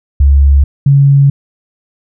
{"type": "tone pair in turn", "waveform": "sine", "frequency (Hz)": [69.8, 139.6], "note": ["C#2", "C#3"], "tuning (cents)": [13, 13], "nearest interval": "octave", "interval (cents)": 1200, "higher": "second", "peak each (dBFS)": -3, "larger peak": "neither", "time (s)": [[0.2, 0.64], [0.86, 1.3]], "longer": "neither", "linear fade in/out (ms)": 5, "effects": []}